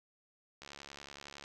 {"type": "click train", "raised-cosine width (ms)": 0.2, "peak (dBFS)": -30, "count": 59, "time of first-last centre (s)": [0.62, 1.439], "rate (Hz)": 70.8, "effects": []}